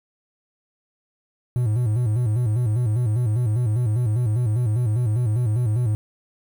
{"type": "tone with vibrato", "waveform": "triangle", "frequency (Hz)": 114.6, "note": "A#2", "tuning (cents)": -29, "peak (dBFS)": -16, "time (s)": [1.56, 5.95], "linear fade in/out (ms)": 0, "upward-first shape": "square", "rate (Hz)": 5, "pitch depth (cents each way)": 130, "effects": ["8-bit"]}